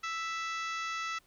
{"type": "harmonic tone with a mistuned harmonic", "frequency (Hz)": 659.3, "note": "E5", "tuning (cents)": 0, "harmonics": [2, 3, 4, 5, 6, 7, 8, 9, 10], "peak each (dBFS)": [-36, -40, -42, -47, -49, -52, -51, -52, -52], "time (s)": [0.03, 1.19], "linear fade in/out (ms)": 10, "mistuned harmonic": 5, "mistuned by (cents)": 33, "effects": ["pink hiss -67 dBFS RMS until 1.26 s"]}